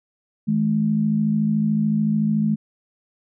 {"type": "tone pair together", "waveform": "sine", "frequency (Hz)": [160.4, 214.1], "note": ["E3", "A3"], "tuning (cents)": [-47, -47], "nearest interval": "perfect fourth", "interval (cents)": 500, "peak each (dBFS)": [-23, -18], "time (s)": [0.47, 2.56], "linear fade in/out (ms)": 20, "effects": []}